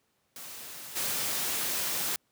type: noise with level steps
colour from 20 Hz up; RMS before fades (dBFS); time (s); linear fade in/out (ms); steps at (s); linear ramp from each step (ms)
white; -43 / -31; 0.36-2.16; 2; 0.95; 20
effects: pink hiss -73 dBFS RMS until 2.31 s + high-pass 100 Hz 12 dB/octave